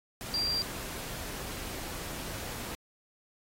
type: tone in noise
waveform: sine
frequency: 4735 Hz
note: D8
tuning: 13 cents sharp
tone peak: -28 dBFS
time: 0.34-0.62 s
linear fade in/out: 0 ms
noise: pink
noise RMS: -40 dBFS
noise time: 0.21-2.75 s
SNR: +9 dB
effects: AAC 48 kbps